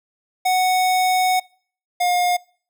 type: tone pair in turn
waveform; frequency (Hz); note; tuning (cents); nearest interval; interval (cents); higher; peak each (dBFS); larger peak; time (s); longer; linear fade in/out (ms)
square; 740 / 713.5; F#5 / F5; 0 / +37; minor second; 63; first; -16 / -17; first; 0.45-1.4 / 2-2.37; first; 10
effects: noise-tail reverb RT60 0.5 s tail -25 dB re dry